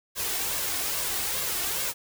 white noise with flanger, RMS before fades -29 dBFS, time 0.15-1.94 s, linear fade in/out 50 ms, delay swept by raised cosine 1.8 to 2.75 ms, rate 2.4 Hz, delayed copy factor +0.5, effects none

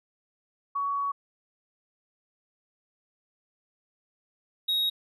sine / triangle tone pair in turn, 1124 / 3781 Hz, C#6 / A#7, +24 / +24 cents, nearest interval octave + major sixth, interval 2100 cents, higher second, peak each -26 / -22 dBFS, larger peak second, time 0.75-1.12 / 4.68-4.9 s, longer first, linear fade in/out 10 ms, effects resampled to 32000 Hz

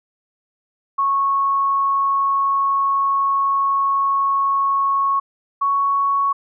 sine tone pair in turn, 1102 / 1112.2 Hz, C#6 / C#6, -11 / +5 cents, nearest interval unison, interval 16 cents, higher second, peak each -15 dBFS, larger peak neither, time 0.98-5.2 / 5.61-6.33 s, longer first, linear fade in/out 10 ms, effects none

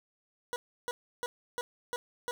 20% pulse tone bursts, 485.9 Hz, B4, 28 cents flat, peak -28 dBFS, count 6, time 0.53-2.31 s, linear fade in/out 0 ms, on 30 ms, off 320 ms, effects none

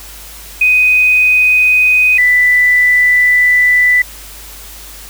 sine tone pair in turn, 2500 / 1984.3 Hz, D#7 / B6, +8 / +8 cents, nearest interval major third, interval 400 cents, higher first, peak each -6 dBFS, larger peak neither, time 0.61-2.18 / 2.18-4.02 s, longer second, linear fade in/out 5 ms, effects added 50 Hz sine -35 dBFS peak until 5.09 s + white hiss -33 dBFS RMS until 5.09 s

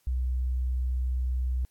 sine tone, 63 Hz, B1, 35 cents sharp, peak -25 dBFS, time 0.07-1.65 s, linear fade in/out 0 ms, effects white hiss -69 dBFS RMS until 1.7 s + AAC 64 kbps

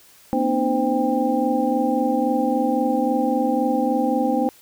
sine tone cluster, 235.2 / 258.9 / 301.2 / 516 / 795 Hz, A#3 / C4 / D4 / C5 / G5, +16 / -18 / +44 / -24 / +24 cents, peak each -24 dBFS, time 0.33-4.49 s, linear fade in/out 0 ms, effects white hiss -51 dBFS RMS until 4.61 s

